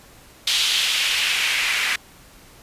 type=noise with band-pass filter sweep; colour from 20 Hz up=white; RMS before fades=-21 dBFS; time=0.47-1.96 s; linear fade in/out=5 ms; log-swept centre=3500 to 2100 Hz; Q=2.4; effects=pink hiss -48 dBFS RMS until 2.62 s + resampled to 32000 Hz